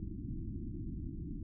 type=low-pass noise; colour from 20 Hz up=pink; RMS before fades=-41 dBFS; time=0-1.43 s; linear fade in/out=2 ms; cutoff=340 Hz; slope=96 dB/octave; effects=none